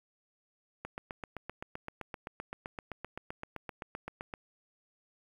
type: click train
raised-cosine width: 0.5 ms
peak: -24 dBFS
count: 28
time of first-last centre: 0.85-4.338 s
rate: 7.74 Hz
effects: 9-bit